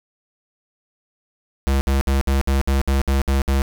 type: tone bursts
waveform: square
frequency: 68 Hz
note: C#2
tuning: 33 cents flat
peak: -16 dBFS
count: 10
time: 1.67-3.619 s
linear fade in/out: 0 ms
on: 140 ms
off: 61 ms
effects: none